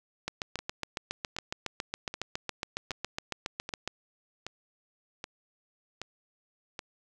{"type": "two click trains", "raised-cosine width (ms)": 0.2, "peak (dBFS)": [-15, -20], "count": [27, 9], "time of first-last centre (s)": [[0.28, 3.876], [0.59, 6.792]], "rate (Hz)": [7.23, 1.29], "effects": []}